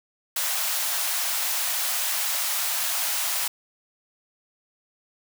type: high-pass noise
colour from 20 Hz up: white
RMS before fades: -26 dBFS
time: 0.36-3.48 s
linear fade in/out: 5 ms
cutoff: 600 Hz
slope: 48 dB/octave
effects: none